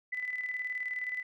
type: tone with tremolo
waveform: sine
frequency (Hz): 2000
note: B6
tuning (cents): +21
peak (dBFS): -31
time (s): 0.12-1.23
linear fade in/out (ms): 10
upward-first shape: square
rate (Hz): 19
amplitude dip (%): 50
effects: none